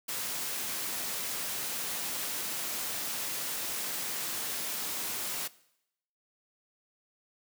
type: high-pass noise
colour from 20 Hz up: white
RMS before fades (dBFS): -35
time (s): 0.08-5.48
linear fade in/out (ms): 10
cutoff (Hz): 130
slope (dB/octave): 12
effects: noise-tail reverb RT60 0.8 s tail -20 dB re dry